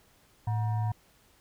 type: tone with frequency modulation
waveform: sine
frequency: 110 Hz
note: A2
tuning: in tune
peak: -26 dBFS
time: 0.47-0.92 s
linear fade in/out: 5 ms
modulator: 840 Hz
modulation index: 0.42
effects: pink hiss -63 dBFS RMS until 1.4 s